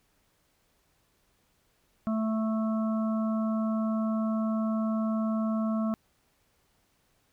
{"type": "harmonic tone", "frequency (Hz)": 220, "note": "A3", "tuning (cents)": 0, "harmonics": [1, 3, 5, 6], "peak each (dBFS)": [-26, -36, -40, -42], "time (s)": [2.07, 5.94], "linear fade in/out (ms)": 0, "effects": ["pink hiss -70 dBFS RMS until 7.32 s"]}